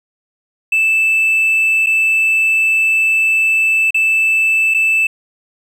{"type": "tone with dropouts", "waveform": "triangle", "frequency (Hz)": 2637, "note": "E7", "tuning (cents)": 0, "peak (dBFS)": -8, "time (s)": [0.72, 5.07], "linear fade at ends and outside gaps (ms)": 5, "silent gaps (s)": [[1.862, 1.868], [3.907, 3.944], [4.74, 4.745]], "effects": ["tanh soft clip ceiling -5 dBFS"]}